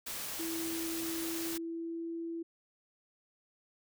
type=noise; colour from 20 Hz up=white; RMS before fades=-40 dBFS; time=0.06-1.58 s; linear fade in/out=10 ms
type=tone with pitch glide; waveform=sine; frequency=329.6 to 333.2 Hz; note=E4 to E4; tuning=0 to +19 cents; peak=-36 dBFS; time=0.39-2.43 s; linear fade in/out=10 ms; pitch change=+19 cents; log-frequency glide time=0.97-2.13 s
effects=none